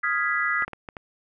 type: chord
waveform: sine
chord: F half-diminished seventh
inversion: third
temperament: equal with one note detuned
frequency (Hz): 1251 / 1396.9 / 1661.2 / 1975.5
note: Eb6 / F6 / Ab6 / Cb7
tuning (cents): +9 / 0 / 0 / 0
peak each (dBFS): -28 / -29 / -27 / -26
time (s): 0.03-0.65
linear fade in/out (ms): 10
type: clicks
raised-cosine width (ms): 0.5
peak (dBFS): -21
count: 5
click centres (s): 0.623 / 0.68 / 0.733 / 0.888 / 0.968
effects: none